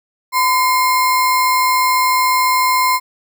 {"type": "tone with sample-and-hold", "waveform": "sine", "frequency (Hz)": 1016, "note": "B5", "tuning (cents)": 49, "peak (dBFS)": -11, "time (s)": [0.32, 3], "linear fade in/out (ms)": 50, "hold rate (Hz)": 3150, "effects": []}